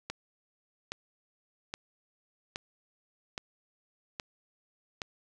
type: click train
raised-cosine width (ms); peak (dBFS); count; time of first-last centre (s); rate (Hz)
0.2; -18; 7; 0.1-5.018; 1.22
effects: none